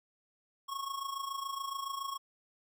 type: tone with amplitude modulation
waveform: square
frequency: 1096 Hz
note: C#6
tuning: 20 cents flat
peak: -34 dBFS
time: 0.68-2.18 s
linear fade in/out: 20 ms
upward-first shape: sine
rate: 27.1 Hz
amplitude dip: 70%
effects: none